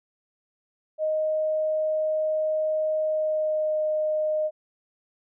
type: tone with pitch glide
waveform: sine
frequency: 622.3 to 616.6 Hz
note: D#5 to D#5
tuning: 0 to -16 cents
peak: -22 dBFS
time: 0.98-4.51 s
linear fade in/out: 50 ms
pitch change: -16 cents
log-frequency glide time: 3.01-3.82 s
effects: none